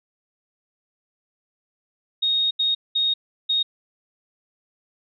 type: tone bursts at uneven times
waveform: sine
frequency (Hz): 3729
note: A#7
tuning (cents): 0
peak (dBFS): -18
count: 4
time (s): 2.22-2.51 / 2.59-2.75 / 2.95-3.14 / 3.49-3.63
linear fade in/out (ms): 10
effects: none